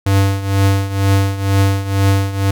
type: tone with tremolo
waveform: square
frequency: 98 Hz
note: G2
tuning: in tune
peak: -9 dBFS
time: 0.06-2.51 s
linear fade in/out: 5 ms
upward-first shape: triangle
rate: 2.1 Hz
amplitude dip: 80%
effects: none